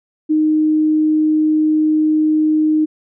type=tone; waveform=sine; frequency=309.2 Hz; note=D#4; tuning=11 cents flat; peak=-11 dBFS; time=0.29-2.86 s; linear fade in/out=20 ms; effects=none